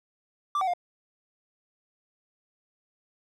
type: tone with pitch steps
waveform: triangle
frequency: 1173 / 756 / 707 Hz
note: D6 / F#5 / F5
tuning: -2 / +37 / +21 cents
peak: -22 dBFS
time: 0.55-0.736 s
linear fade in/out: 2 ms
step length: 62 ms
effects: none